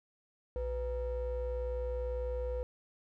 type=ring-modulated tone; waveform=triangle; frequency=220 Hz; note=A3; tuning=in tune; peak=-28 dBFS; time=0.56-2.63 s; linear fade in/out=0 ms; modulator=279 Hz; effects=none

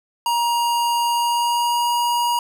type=tone with pitch glide; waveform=square; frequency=945 to 954.9 Hz; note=A#5 to A#5; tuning=+23 to +41 cents; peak=-18 dBFS; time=0.26-2.39 s; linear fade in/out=2 ms; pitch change=+18 cents; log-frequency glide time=1.05-1.91 s; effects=none

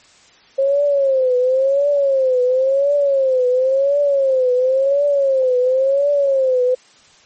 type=tone with vibrato; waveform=sine; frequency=536 Hz; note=C5; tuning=42 cents sharp; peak=-12 dBFS; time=0.58-6.75 s; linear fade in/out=10 ms; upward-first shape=triangle; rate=0.95 Hz; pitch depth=140 cents each way; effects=white hiss -49 dBFS RMS until 7.25 s + MP3 32 kbps

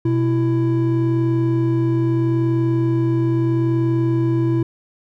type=tone pair together; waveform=triangle; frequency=124.29 / 332.1 Hz; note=B2 / E4; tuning=+11 / +13 cents; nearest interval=octave + perfect fourth; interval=1702 cents; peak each=-16 dBFS; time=0.05-4.63 s; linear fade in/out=5 ms; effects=none

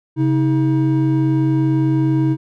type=tone pair together; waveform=triangle; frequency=135.5 / 317.8 Hz; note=C#3 / D#4; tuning=-39 / +37 cents; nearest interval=octave + minor third; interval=1476 cents; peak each=-14 dBFS; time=0.16-2.37 s; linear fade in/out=50 ms; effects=none

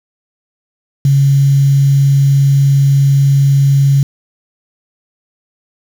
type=tone with quantisation; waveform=sine; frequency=138.59 Hz; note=C#3; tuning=in tune; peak=-6 dBFS; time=1.05-4.03 s; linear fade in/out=2 ms; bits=5; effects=none

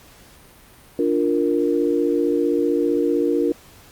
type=chord; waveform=sine; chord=Bb major; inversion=first; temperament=equal; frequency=293.7 / 349.2 / 466.2 Hz; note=D4 / F4 / Bb4; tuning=0 / 0 / 0 cents; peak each=-21 dBFS; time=0.99-3.52 s; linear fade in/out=2 ms; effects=pink hiss -48 dBFS RMS until 3.91 s + Opus 48 kbps

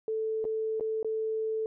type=tone with dropouts; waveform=sine; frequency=440 Hz; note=A4; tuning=in tune; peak=-28 dBFS; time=0.08-1.66 s; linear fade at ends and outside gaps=1 ms; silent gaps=0.443-0.451 / 0.798-0.808 / 1.029-1.046 s; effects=none

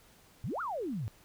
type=exponential two-way sweep; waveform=sine; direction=up then down; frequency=95.5 to 1467 to 95.5 Hz; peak=-33 dBFS; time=0.44-1.08 s; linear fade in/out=0 ms; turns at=0.61 s; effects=pink hiss -61 dBFS RMS until 1.24 s

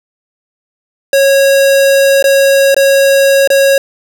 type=tone with dropouts; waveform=square; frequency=549 Hz; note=C#5; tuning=17 cents flat; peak=-6 dBFS; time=1.13-3.78 s; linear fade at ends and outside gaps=2 ms; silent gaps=2.226-2.241 / 2.745-2.765 / 3.475-3.502 s; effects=none

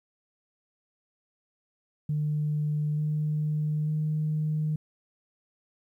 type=tone with pitch steps; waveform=sine; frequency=150.1 / 151.93 / 153.79 Hz; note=D3 / D#3 / D#3; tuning=+38 / -41 / -20 cents; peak=-24 dBFS; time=2.09-4.76 s; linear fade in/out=5 ms; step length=890 ms; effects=tanh soft clip ceiling -20 dBFS + 11-bit

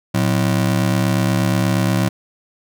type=ring-modulated tone; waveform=35% pulse; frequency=146.83 Hz; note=D3; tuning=in tune; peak=-10 dBFS; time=0.14-2.09 s; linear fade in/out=10 ms; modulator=34.2 Hz; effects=none

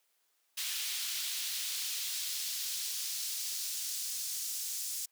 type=noise with high-pass filter sweep; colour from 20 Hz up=pink; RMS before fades=-37 dBFS; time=0.57-5.06 s; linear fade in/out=10 ms; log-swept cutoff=3100 to 6300 Hz; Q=1.2; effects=white hiss -75 dBFS RMS until 5.11 s + high-pass 400 Hz 12 dB/octave

